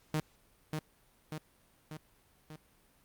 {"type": "tone with echo", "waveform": "sawtooth", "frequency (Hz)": 154.7, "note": "D#3", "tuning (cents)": -10, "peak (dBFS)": -26, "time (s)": [0.14, 0.2], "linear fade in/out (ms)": 0, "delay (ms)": 590, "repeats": 4, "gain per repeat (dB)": -4, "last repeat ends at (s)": 2.56, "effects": ["pink hiss -67 dBFS RMS until 3.04 s", "Opus 48 kbps"]}